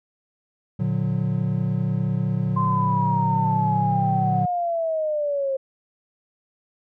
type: chord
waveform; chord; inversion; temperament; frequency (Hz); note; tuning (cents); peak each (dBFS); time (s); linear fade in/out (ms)
triangle; Bb augmented; none; equal with one note detuned; 116.54 / 146.83 / 182.13; Bb2 / D3 / F#3; 0 / 0 / -27; -23; 0.79-4.46; 10
type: linear sweep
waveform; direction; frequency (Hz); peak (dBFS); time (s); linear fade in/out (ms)
sine; down; 1046.5 to 530; -21; 2.56-5.57; 10
effects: none